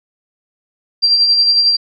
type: tone with tremolo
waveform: sine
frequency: 4728 Hz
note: D8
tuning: 11 cents sharp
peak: -7 dBFS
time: 1.02-1.77 s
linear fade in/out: 20 ms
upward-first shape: sine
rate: 11 Hz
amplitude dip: 40%
effects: none